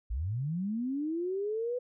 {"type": "linear sweep", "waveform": "sine", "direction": "up", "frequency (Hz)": [49, 502], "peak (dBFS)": -30, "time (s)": [0.1, 1.79], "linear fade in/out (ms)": 10, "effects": []}